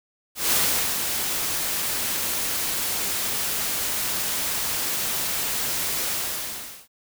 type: noise with ADSR envelope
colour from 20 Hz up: white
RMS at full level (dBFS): -20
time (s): 0.35-6.88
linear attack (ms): 160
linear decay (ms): 440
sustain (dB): -6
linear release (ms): 770
effects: none